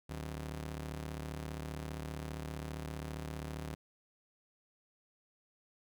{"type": "ring-modulated tone", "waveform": "sawtooth", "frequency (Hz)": 112.5, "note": "A2", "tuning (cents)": 39, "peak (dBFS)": -33, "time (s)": [0.09, 3.75], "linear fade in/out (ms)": 10, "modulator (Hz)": 38.7, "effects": []}